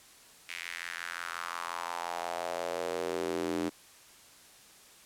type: tone with high-pass filter sweep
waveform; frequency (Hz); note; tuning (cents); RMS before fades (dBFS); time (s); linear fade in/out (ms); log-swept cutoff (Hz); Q
square; 42.83; F1; -33; -36; 0.48-3.7; 20; 2300 to 290; 3.1
effects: white hiss -56 dBFS RMS until 5.05 s + low-pass 11000 Hz 12 dB/octave